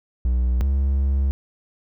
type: tone pair in turn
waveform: triangle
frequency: 61.7 / 68.2 Hz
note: B1 / C#2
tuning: -1 / -28 cents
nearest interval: major second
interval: 173 cents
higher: second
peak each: -15 dBFS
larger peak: neither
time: 0.25-0.61 / 0.61-1.31 s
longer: second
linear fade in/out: 0 ms
effects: none